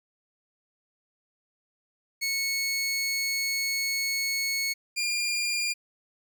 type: tone pair in turn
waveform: 20% pulse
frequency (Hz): 2200 / 2404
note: C#7 / D7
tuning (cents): -14 / +40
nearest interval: major second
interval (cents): 154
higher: second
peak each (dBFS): -21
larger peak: neither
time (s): 2.21-4.74 / 4.96-5.74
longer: first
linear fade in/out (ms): 20
effects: none